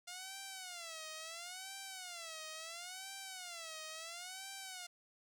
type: tone with vibrato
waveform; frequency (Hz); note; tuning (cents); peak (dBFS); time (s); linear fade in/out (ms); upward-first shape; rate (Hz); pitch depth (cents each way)
5% pulse; 700; F5; +4; -34; 0.07-4.87; 10; sine; 0.73; 190
effects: none